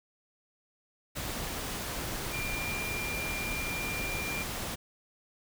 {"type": "tone in noise", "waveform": "sine", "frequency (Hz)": 2387, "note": "D7", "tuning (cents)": 28, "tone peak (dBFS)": -35, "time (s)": [2.32, 4.44], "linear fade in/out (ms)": 20, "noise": "pink", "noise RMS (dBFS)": -36, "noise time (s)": [1.15, 4.76], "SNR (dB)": -2, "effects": []}